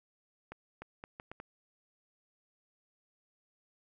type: accelerating click train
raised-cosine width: 0.5 ms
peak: -29 dBFS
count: 6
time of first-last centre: 0.52-1.401 s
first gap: 300 ms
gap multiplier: 0.73
effects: none